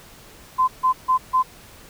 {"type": "tone bursts", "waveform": "sine", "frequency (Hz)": 1029, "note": "C6", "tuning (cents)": -29, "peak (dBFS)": -14, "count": 4, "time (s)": [0.58, 1.43], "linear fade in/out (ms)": 20, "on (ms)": 100, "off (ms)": 150, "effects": ["pink hiss -46 dBFS RMS until 1.89 s"]}